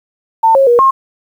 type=tone with pitch steps; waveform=sine; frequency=899 / 543 / 478.9 / 1071 Hz; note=A5 / C#5 / A#4 / C6; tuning=+37 / -36 / +47 / +40 cents; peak=-5 dBFS; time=0.43-0.91 s; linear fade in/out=10 ms; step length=120 ms; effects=7-bit